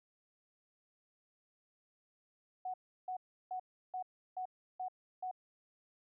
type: tone bursts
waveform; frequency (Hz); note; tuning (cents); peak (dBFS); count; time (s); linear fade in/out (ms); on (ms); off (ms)
sine; 740; F#5; 0; -37; 7; 2.65-5.313; 5; 89; 340
effects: none